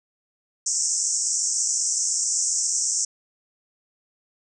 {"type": "band-pass noise", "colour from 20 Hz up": "white", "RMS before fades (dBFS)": -24, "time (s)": [0.66, 3.05], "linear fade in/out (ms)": 5, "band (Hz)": [5500, 8200], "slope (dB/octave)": 96, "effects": []}